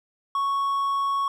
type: tone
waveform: triangle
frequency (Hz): 1108.7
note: C#6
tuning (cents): 0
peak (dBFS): -20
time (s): 0.35-1.28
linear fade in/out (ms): 2
effects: none